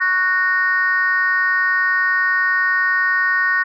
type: chord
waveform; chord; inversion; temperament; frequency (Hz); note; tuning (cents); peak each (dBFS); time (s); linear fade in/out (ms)
sine; F# major; second; just; 1110 / 1480 / 1850; C#6 / F#6 / A#6; +2 / 0 / -14; -22 / -18 / -16; 0-3.64; 20
effects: tanh soft clip ceiling -6 dBFS